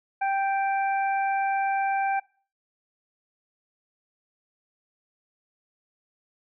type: harmonic tone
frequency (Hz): 784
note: G5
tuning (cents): 0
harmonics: 1 / 2 / 3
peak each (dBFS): -23 / -32 / -36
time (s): 0.21-2.2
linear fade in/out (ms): 10
effects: noise-tail reverb RT60 0.4 s tail -22 dB re dry